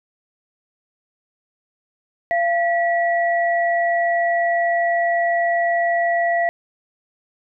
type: tone pair together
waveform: sine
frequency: 686 / 1940.3 Hz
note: F5 / B6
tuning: -31 / -31 cents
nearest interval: octave + tritone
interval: 1800 cents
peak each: -17 / -22 dBFS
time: 2.31-6.49 s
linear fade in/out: 0 ms
effects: none